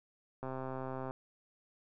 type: click train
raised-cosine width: 1 ms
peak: -27 dBFS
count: 90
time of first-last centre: 0.43-1.109 s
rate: 131 Hz
effects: none